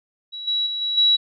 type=tone with level steps; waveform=sine; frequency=3900 Hz; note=B7; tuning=23 cents flat; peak=-30 / -19 / -24 / -21 / -13 dBFS; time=0.32-1.17 s; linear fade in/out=20 ms; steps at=0.47 / 0.66 / 0.81 / 0.97 s; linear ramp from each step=10 ms; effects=none